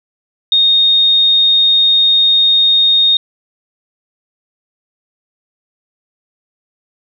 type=tone; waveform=sine; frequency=3700 Hz; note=A#7; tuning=14 cents flat; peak=-7 dBFS; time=0.52-3.17 s; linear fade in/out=2 ms; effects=none